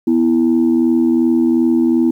sine tone pair together, 246.9 / 329.6 Hz, B3 / E4, 0 / 0 cents, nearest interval perfect fourth, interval 500 cents, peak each -12 dBFS, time 0.07-2.11 s, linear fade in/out 5 ms, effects tanh soft clip ceiling -5 dBFS + 8-bit

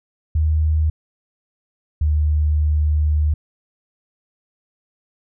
sine tone pair in turn, 77.78 / 75.74 Hz, D#2 / D#2, 0 / -46 cents, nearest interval unison, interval 46 cents, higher first, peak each -14 dBFS, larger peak neither, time 0.35-0.9 / 2.01-3.34 s, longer second, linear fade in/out 5 ms, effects none

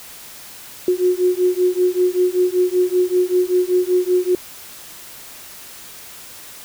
sine beating tone pair, 360 / 365.2 Hz, F#4 / F#4, -47 / -23 cents, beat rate 5.2 Hz, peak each -17 dBFS, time 0.88-4.35 s, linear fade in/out 2 ms, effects white hiss -38 dBFS RMS until 6.64 s

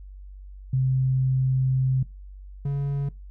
sine / triangle tone pair in turn, 130.81 / 140.65 Hz, C3 / C#3, 0 / +26 cents, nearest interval minor second, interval 126 cents, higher second, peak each -19 / -21 dBFS, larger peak first, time 0.73-2.03 / 2.65-3.09 s, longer first, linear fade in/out 5 ms, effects noise-tail reverb RT60 0.2 s tail -21 dB re dry + added 48 Hz sine -39 dBFS peak until 3.3 s

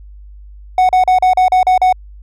triangle tone bursts, 740 Hz, F#5, in tune, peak -5 dBFS, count 8, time 0.78-1.926 s, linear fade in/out 2 ms, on 110 ms, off 38 ms, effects added 50 Hz sine -33 dBFS peak until 2.22 s

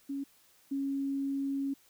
sine tone pair in turn, 277.2 / 275.4 Hz, C#4 / C#4, 0 / -11 cents, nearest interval unison, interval 11 cents, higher first, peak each -33 / -30 dBFS, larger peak second, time 0.09-0.24 / 0.71-1.74 s, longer second, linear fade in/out 10 ms, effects white hiss -64 dBFS RMS until 1.89 s

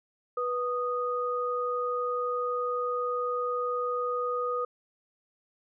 sine tone pair together, 490.9 / 1239 Hz, B4 / D#6, -10 / -8 cents, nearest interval octave + major third, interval 1602 cents, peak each -30 / -30 dBFS, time 0.37-4.65 s, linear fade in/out 5 ms, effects none

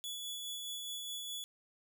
sawtooth tone with tremolo, 3420 Hz, A7, 50 cents flat, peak -36 dBFS, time 0.04-1.44 s, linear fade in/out 0 ms, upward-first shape sine, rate 4.8 Hz, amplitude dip 25%, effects none

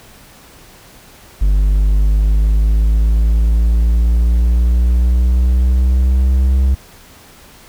triangle linear sweep, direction up, 49 to 66.1 Hz, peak -7 dBFS, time 1.41-6.75 s, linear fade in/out 10 ms, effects pink hiss -42 dBFS RMS until 7.68 s

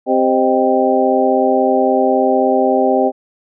harmonic tone with a mistuned harmonic, 130.81 Hz, C3, in tune, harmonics 2 / 3 / 4 / 5 / 6, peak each -17 / -17 / -17 / -17 / -17 dBFS, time 0.06-3.12 s, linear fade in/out 50 ms, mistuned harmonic 5, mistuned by -94 cents, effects none

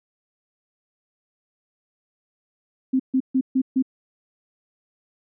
sine tone bursts, 261.6 Hz, C4, in tune, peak -16 dBFS, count 5, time 2.93-3.825 s, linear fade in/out 10 ms, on 67 ms, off 140 ms, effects none

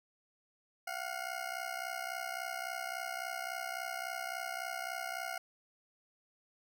20% pulse ring-modulated tone, 717 Hz, F5, 45 cents sharp, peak -30 dBFS, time 0.87-5.38 s, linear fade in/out 5 ms, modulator 31.8 Hz, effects none

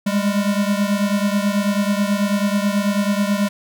square beating tone pair, 200 / 209.2 Hz, G3 / G#3, +35 / +13 cents, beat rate 9.2 Hz, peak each -19 / -22 dBFS, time 0.06-3.49 s, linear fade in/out 10 ms, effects none

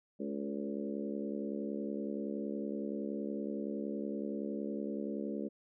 harmonic tone with a mistuned harmonic, 70.7 Hz, C#2, 35 cents sharp, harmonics 3 / 4 / 5 / 6 / 7 / 8, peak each -39 / -41 / -43 / -45 / -46 / -47 dBFS, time 0.19-5.49 s, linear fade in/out 20 ms, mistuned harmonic 6, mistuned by +21 cents, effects none

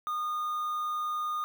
triangle tone with quantisation, 1225 Hz, D#6, 27 cents flat, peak -28 dBFS, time 0.07-1.44 s, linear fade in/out 0 ms, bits 8, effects none

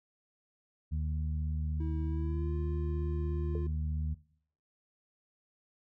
harmonic tone, 76.8 Hz, D#2, 22 cents flat, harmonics 1 / 2 / 3, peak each -31 / -38 / -47 dBFS, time 0.91-4.15 s, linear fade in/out 20 ms
triangle tone with pitch glide, 323.1 to 348.3 Hz, E4 to F4, -35 to -5 cents, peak -37 dBFS, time 1.8-3.67 s, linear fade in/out 5 ms, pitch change +130 cents, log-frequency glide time 2.06-2.56 s
sine tone with exponential decay, 434.7 Hz, A4, 21 cents flat, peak -34 dBFS, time 3.55-3.65 s, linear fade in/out 2 ms, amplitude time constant 21 ms
effects noise-tail reverb RT60 0.6 s tail -20 dB re dry

